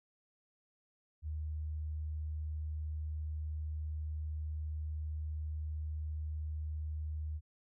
sine tone, 76.9 Hz, D#2, 20 cents flat, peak -36 dBFS, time 1.22-7.41 s, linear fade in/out 50 ms, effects none

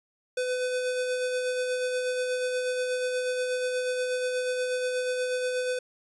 square tone with tremolo, 503 Hz, B4, 32 cents sharp, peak -26 dBFS, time 0.37-5.79 s, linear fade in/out 5 ms, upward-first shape sine, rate 8.3 Hz, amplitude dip 30%, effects resampled to 24000 Hz

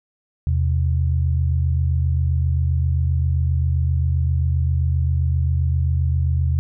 sine tone pair together, 81 / 128.58 Hz, E2 / C3, -30 / -30 cents, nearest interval minor sixth, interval 800 cents, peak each -17 / -22 dBFS, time 0.47-6.59 s, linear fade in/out 0 ms, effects none

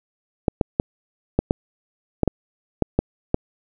clicks, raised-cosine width 2 ms, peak -3 dBFS, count 10, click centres 0.482 / 0.612 / 0.799 / 1.39 / 1.509 / 2.233 / 2.277 / 2.823 / 2.99 / 3.344 s, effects none

